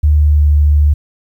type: tone with pitch glide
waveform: sine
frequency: 74.7 to 73.84 Hz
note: D2 to D2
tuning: +30 to +10 cents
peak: -6 dBFS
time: 0.03-0.94 s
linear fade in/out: 10 ms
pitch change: -20 cents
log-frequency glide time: 0.27-0.46 s
effects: 8-bit